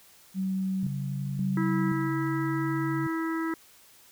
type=tone with tremolo; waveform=sine; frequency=190 Hz; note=F#3; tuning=46 cents sharp; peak=-26 dBFS; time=0.34-2.11 s; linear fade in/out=50 ms; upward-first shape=square; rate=0.95 Hz; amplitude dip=65%
type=tone with pitch glide; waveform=sine; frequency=138.5 to 140.11 Hz; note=C#3 to C#3; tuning=-1 to +19 cents; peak=-30 dBFS; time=0.83-3.07 s; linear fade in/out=2 ms; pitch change=+20 cents; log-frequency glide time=2.16-2.63 s
type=harmonic tone; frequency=325.6 Hz; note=E4; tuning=21 cents flat; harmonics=1 / 3 / 4 / 5 / 6; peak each=-28 / -39 / -37 / -41 / -40 dBFS; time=1.57-3.54 s; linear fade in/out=2 ms
effects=white hiss -56 dBFS RMS until 4.11 s